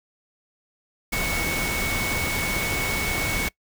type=tone in noise; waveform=sine; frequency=2217 Hz; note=C#7; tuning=in tune; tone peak=-27 dBFS; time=1.12-3.49 s; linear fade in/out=10 ms; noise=pink; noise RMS=-27 dBFS; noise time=1.12-3.49 s; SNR=-3 dB; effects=noise-tail reverb RT60 0.1 s tail -23 dB re dry